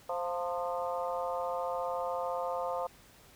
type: harmonic tone with a mistuned harmonic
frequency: 174.61 Hz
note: F3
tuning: in tune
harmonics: 3 / 4 / 5 / 6 / 7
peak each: -35 / -37 / -39 / -41 / -42 dBFS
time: 0.09-2.87 s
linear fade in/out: 5 ms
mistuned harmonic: 5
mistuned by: +38 cents
effects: pink hiss -58 dBFS RMS until 3.35 s